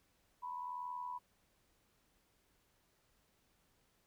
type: tone with amplitude modulation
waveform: sine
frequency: 986 Hz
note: B5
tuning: 3 cents flat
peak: -38 dBFS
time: 0.42-1.19 s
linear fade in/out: 20 ms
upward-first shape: sine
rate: 81.1 Hz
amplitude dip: 60%
effects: pink hiss -75 dBFS RMS until 4.06 s